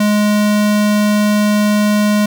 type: tone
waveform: square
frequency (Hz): 208.9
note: G#3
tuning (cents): +10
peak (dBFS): -11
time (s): 0-2.26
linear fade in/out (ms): 5
effects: none